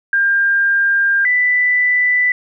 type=tone pair in turn; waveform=sine; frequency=1600 / 1985.8 Hz; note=G6 / B6; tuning=+35 / +9 cents; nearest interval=major third; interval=374 cents; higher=second; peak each=-11 dBFS; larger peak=neither; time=0.13-1.25 / 1.25-2.32 s; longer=first; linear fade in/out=2 ms; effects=none